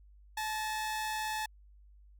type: tone pair together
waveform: sawtooth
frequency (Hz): 865.3 / 1849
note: A5 / A#6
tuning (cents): -29 / -15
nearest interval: octave + minor second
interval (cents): 1314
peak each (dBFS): -30 / -40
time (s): 0.37-1.46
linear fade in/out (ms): 5
effects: added 50 Hz sine -55 dBFS peak until 2.19 s